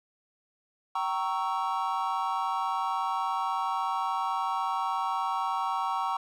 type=chord; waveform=triangle; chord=G diminished seventh; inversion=none; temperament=equal with one note detuned; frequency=772.3 / 932.3 / 1108.7 / 1318.5 Hz; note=G5 / Bb5 / Db6 / Fb6; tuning=-26 / 0 / 0 / 0 cents; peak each=-31 / -30 / -30 / -34 dBFS; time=0.95-6.17 s; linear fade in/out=5 ms; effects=none